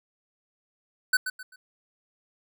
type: tone with echo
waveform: square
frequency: 1507 Hz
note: F#6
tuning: 31 cents sharp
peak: -19 dBFS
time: 1.13-1.17 s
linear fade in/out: 5 ms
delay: 130 ms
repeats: 3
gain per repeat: -10 dB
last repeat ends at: 1.56 s
effects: none